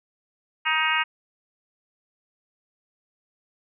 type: harmonic tone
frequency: 314.5 Hz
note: D#4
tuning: 19 cents sharp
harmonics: 3 / 4 / 5 / 6 / 7 / 8 / 9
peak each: -28 / -28 / -28 / -28 / -28 / -28 / -28 dBFS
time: 0.65-1.04 s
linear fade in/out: 20 ms
effects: none